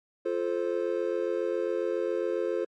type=chord; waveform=triangle; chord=F major; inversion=none; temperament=just; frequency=349.2 / 436.5 / 523.8 Hz; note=F4 / A4 / C5; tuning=0 / -14 / +2 cents; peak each=-29 dBFS; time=0.25-2.65 s; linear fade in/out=10 ms; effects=MP3 48 kbps